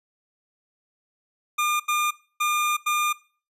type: tone bursts at uneven times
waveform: 25% pulse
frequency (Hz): 1207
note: D6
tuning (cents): +47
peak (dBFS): -17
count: 4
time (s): 1.58-1.8 / 1.88-2.11 / 2.4-2.77 / 2.86-3.13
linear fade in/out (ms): 10
effects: noise-tail reverb RT60 0.4 s tail -21 dB re dry + resampled to 32000 Hz